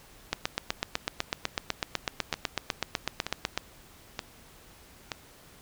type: two click trains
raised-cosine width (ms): 0.2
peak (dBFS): -9 / -14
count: 27 / 4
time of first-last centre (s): 0.33-3.576 / 2.34-5.118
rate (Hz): 8.01 / 1.08
effects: pink hiss -54 dBFS RMS until 5.61 s